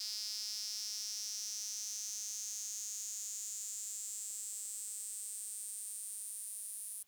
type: tone with high-pass filter sweep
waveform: sawtooth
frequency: 211.5 Hz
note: G#3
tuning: 32 cents sharp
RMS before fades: -43 dBFS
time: 0-7.03 s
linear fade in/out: 5 ms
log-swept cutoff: 5000 to 9900 Hz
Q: 7
effects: white hiss -72 dBFS RMS until 7.07 s